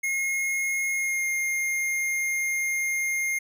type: tone with pitch glide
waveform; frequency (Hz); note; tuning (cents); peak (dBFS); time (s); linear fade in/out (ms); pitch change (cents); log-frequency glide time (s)
square; 2153 to 2125; C7 to C7; +49 to +26; -25; 0.03-3.39; 10; -23; 0.91-1.27
effects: none